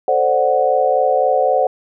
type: chord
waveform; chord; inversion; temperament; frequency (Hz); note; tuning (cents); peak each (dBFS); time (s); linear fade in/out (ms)
sine; D dominant seventh; second; equal; 440 / 523.3 / 587.3 / 740; A4 / C5 / D5 / F#5; 0 / 0 / 0 / 0; -22 / -16 / -19 / -16; 0.08-1.67; 2
effects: none